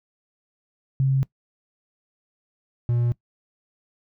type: tone pair in turn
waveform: sine / triangle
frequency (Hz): 134.4 / 119.74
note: C3 / A#2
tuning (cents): +47 / +47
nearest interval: major second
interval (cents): 200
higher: first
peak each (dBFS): -17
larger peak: neither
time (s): 1-1.23 / 2.89-3.12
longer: neither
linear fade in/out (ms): 0
effects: noise-tail reverb RT60 0.1 s tail -21 dB re dry